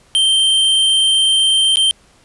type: tone with dropouts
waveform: square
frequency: 3136 Hz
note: G7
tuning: in tune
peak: -11 dBFS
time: 0.15-1.91 s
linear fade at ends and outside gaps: 0 ms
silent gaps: 1.758-1.77 s
effects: pink hiss -51 dBFS RMS until 2.24 s + resampled to 24000 Hz